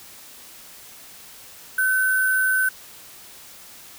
sine tone with sample-and-hold, 1521 Hz, F#6, 47 cents sharp, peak -17 dBFS, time 1.78-2.69 s, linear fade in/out 5 ms, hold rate 11025 Hz, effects white hiss -44 dBFS RMS until 3.98 s

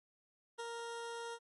20% pulse tone with ADSR envelope, 466.2 Hz, A#4, in tune, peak -35 dBFS, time 0.58-1.39 s, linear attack 18 ms, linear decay 28 ms, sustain -2 dB, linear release 56 ms, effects MP3 48 kbps

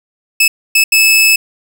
sawtooth tone bursts at uneven times, 2607 Hz, E7, 20 cents flat, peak -3 dBFS, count 3, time 0.4-0.48 / 0.75-0.84 / 0.92-1.36 s, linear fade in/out 5 ms, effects none

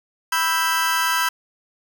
sawtooth chord, E minor, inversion second, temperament just, 988.9 / 1318.5 / 1582.2 Hz, B5 / E6 / G6, +2 / 0 / +16 cents, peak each -19 dBFS, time 0.32-1.29 s, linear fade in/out 5 ms, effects none

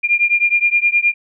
sine beating tone pair, 2400 / 2409.6 Hz, D7 / D7, +37 / +44 cents, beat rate 9.6 Hz, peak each -15 dBFS, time 0.03-1.14 s, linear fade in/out 20 ms, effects none

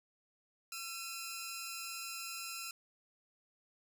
10% pulse tone pair together, 1352.8 / 2507 Hz, E6 / D#7, +44 / +12 cents, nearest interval major seventh, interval 1068 cents, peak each -36 / -36 dBFS, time 0.72-2.71 s, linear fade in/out 2 ms, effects none

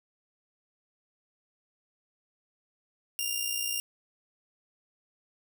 10% pulse tone with amplitude modulation, 2800 Hz, F7, 4 cents sharp, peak -18 dBFS, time 3.19-3.8 s, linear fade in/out 0 ms, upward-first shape sine, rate 60.1 Hz, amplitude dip 60%, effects none

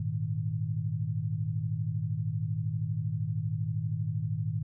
sine chord, Ab suspended second, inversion none, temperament equal, 103.83 / 116.54 / 155.56 Hz, Ab2 / Bb2 / Eb3, 0 / 0 / 0 cents, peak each -33 dBFS, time 0-4.63 s, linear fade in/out 5 ms, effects none

